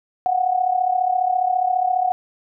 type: tone with amplitude modulation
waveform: sine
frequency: 735 Hz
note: F#5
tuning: 12 cents flat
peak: -13 dBFS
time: 0.26-2.12 s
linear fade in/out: 0 ms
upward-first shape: sine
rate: 34.7 Hz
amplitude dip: 75%
effects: none